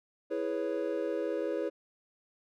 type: chord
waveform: triangle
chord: C# minor seventh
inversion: first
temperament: equal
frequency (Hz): 329.6 / 415.3 / 493.9 / 554.4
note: E4 / G#4 / B4 / C#5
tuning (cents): 0 / 0 / 0 / 0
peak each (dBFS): -34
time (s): 0.3-1.7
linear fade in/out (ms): 20
effects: none